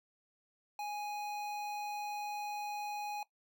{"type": "tone with notch filter", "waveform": "square", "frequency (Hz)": 830.6, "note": "G#5", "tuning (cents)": 0, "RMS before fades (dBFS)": -40, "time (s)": [0.79, 3.23], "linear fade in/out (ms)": 2, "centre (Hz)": 9800, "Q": 1.2, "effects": ["noise-tail reverb RT60 0.1 s tail -18 dB re dry"]}